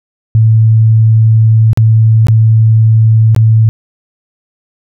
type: tone with dropouts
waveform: sine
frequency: 111.1 Hz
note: A2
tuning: 17 cents sharp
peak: -3 dBFS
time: 0.35-3.69 s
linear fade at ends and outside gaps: 0 ms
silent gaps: 1.732-1.774 / 2.269-2.284 / 3.348-3.363 s
effects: none